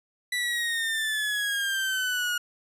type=exponential sweep; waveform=30% pulse; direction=down; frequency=1975.5 to 1433 Hz; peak=-23 dBFS; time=0.32-2.38 s; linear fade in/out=5 ms; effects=resampled to 32000 Hz